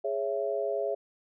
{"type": "chord", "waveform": "sine", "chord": "C# minor", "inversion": "second", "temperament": "just", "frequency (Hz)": [415.8, 554.4, 665.2], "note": ["G#4", "C#5", "E5"], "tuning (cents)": [2, 0, 16], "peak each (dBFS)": -32, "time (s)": [0.04, 0.95], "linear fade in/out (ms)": 10, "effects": []}